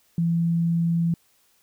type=tone; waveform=sine; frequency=168.1 Hz; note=E3; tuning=34 cents sharp; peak=-19 dBFS; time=0.18-1.14 s; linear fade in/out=2 ms; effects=white hiss -63 dBFS RMS until 1.62 s